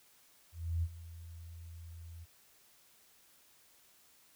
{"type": "tone with ADSR envelope", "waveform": "sine", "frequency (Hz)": 83.6, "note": "E2", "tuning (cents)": 25, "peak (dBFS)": -29, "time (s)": [0.52, 2.26], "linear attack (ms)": 310, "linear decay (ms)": 49, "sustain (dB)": -17, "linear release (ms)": 30, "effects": ["white hiss -65 dBFS RMS until 4.35 s"]}